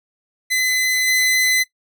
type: tone with level steps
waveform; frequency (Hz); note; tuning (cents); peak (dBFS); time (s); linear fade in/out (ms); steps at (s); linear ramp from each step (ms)
sawtooth; 2024; B6; +42; -13 / -11; 0.5-1.64; 20; 1.07; 10
effects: noise-tail reverb RT60 0.1 s tail -17 dB re dry

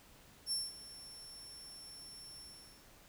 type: tone with ADSR envelope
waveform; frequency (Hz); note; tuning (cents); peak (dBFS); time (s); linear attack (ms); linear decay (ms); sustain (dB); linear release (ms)
30% pulse; 5420; E8; +47; -29; 0.46-2.87; 58; 200; -17; 470
effects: pink hiss -61 dBFS RMS until 3.08 s

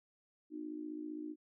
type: tone with amplitude modulation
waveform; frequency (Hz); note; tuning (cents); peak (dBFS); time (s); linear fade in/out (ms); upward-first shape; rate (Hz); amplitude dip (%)
sine; 305; D#4; -34; -37; 0.5-1.36; 50; sine; 55.4; 80
effects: none

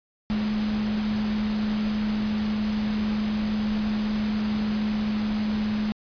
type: tone in noise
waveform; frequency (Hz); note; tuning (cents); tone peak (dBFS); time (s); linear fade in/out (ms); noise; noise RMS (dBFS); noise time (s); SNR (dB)
sine; 212.9; G#3; +43; -23; 0.3-5.92; 0; pink; -35; 0.3-5.92; +9
effects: resampled to 11025 Hz

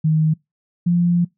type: tone pair in turn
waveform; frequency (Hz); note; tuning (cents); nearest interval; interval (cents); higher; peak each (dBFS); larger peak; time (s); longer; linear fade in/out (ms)
sine; 156.7 / 173.91; D#3 / F3; +13 / -7; major second; 180; second; -13; neither; 0.04-0.34 / 0.86-1.25; second; 10
effects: noise-tail reverb RT60 0.2 s tail -25 dB re dry

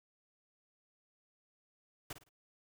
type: noise with echo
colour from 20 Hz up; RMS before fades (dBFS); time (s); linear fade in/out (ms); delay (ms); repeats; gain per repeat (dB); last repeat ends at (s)
pink; -43; 2.1-2.13; 5; 54; 3; -10; 2.292
effects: none

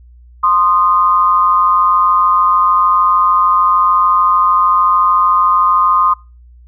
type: tone pair together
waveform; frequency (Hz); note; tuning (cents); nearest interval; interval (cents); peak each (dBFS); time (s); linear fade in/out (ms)
sine; 1046.5 / 1233.1; C6 / D#6; 0 / -16; minor third; 284; -11; 0.43-6.14; 10
effects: noise-tail reverb RT60 0.3 s tail -24 dB re dry + added 60 Hz sine -38 dBFS peak until 6.67 s

